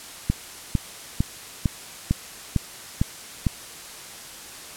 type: click train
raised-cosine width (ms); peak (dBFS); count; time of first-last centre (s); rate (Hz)
5; -7; 8; 0.3-3.467; 2.21
effects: white hiss -40 dBFS RMS until 4.76 s + low-pass 11000 Hz 12 dB/octave